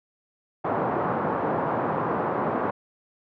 white band-pass noise, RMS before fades -26 dBFS, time 0.64-2.71 s, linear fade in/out 10 ms, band 120 to 1100 Hz, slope 24 dB/octave, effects none

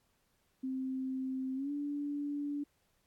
sine tone with pitch glide, 261.9 to 288.9 Hz, C4 to D4, +2 to -28 cents, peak -34 dBFS, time 0.63-2.64 s, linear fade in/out 10 ms, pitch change +170 cents, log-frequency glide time 1.55-1.71 s, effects pink hiss -75 dBFS RMS until 3.06 s + AAC 64 kbps

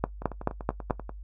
two click trains, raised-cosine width 1 ms, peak -23 / -10 dBFS, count 10 / 5, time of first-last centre 0.22-1.094 / 0.04-0.908 s, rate 10.3 / 4.61 Hz, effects noise-tail reverb RT60 0.1 s tail -17 dB re dry + added 50 Hz sine -39 dBFS peak until 1.23 s

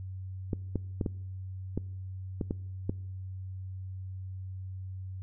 clicks, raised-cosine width 3 ms, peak -17 dBFS, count 8, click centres 0.532 / 0.757 / 1.012 / 1.062 / 1.776 / 2.412 / 2.509 / 2.895 s, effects noise-tail reverb RT60 0.9 s tail -23 dB re dry + added 94 Hz sine -37 dBFS peak until 5.22 s

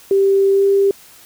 sine tone with pitch glide, 392 to 395.6 Hz, G4 to G4, 0 to +16 cents, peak -10 dBFS, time 0.11-0.91 s, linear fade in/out 2 ms, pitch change +16 cents, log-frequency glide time 0.52-0.64 s, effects white hiss -44 dBFS RMS until 1.25 s

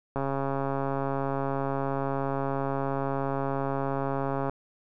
click train, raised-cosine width 1 ms, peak -16 dBFS, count 595, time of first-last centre 0.16-4.496 s, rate 137 Hz, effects none

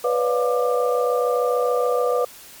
sine tone cluster, 493.2 / 560 / 594 / 707 / 1190 Hz, B4 / C#5 / D5 / F5 / D6, -2 / +18 / +20 / +21 / +22 cents, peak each -19 / -28 / -28 / -27 / -26 dBFS, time 0.04-2.25 s, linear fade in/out 5 ms, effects white hiss -43 dBFS RMS until 2.6 s + MP3 96 kbps

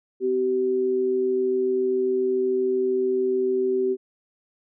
sine tone pair together, 255.4 / 382.6 Hz, C4 / G4, -42 / -42 cents, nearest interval perfect fifth, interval 700 cents, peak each -30 / -20 dBFS, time 0.2-3.97 s, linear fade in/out 50 ms, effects none

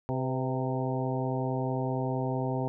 harmonic tone with a mistuned harmonic, 130.81 Hz, C3, in tune, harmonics 1 / 2 / 3 / 4 / 5 / 6 / 7, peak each -31 / -34 / -36 / -37 / -38 / -39 / -39 dBFS, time 0.09-2.68 s, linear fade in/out 0 ms, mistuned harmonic 4, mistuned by -52 cents, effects none

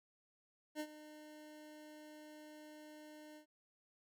25% pulse tone with ADSR envelope, 304 Hz, D#4, 40 cents flat, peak -35 dBFS, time 0.75-3.46 s, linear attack 50 ms, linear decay 63 ms, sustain -15 dB, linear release 95 ms, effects none

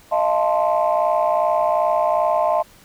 sine chord, F dominant seventh, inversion third, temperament equal with one note detuned, 622.3 / 684.9 / 880 / 1046.5 Hz, Eb5 / F5 / A5 / C6, 0 / -34 / 0 / 0 cents, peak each -19 / -19 / -22 / -23 dBFS, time 0.11-2.63 s, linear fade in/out 20 ms, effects tanh soft clip ceiling -8 dBFS + pink hiss -49 dBFS RMS until 2.84 s

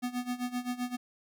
square tone with tremolo, 246.9 Hz, B3, in tune, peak -30 dBFS, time 0.02-0.97 s, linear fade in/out 20 ms, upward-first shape sine, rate 7.7 Hz, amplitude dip 85%, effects none

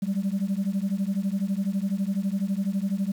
sine beating tone pair, 190 / 202 Hz, F#3 / G#3, +46 / -48 cents, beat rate 12 Hz, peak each -25 dBFS, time 0.02-3.12 s, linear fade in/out 10 ms, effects tanh soft clip ceiling -20 dBFS + 8-bit

